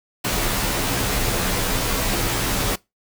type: noise with comb filter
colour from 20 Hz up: pink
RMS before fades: -22 dBFS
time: 0.24-2.76 s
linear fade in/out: 10 ms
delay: 13 ms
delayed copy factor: -1
effects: noise-tail reverb RT60 0.2 s tail -22 dB re dry